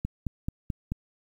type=click train; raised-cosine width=5 ms; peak=-17 dBFS; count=5; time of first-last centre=0.05-0.92 s; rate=4.6 Hz; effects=9-bit